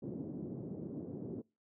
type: band-pass noise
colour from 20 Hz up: white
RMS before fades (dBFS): -43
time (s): 0.02-1.42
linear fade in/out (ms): 10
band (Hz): 120 to 360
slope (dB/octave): 24
effects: noise-tail reverb RT60 0.3 s tail -26 dB re dry